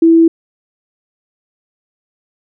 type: tone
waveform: sine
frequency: 329.6 Hz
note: E4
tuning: in tune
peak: -4 dBFS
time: 0.02-0.28 s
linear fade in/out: 5 ms
effects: none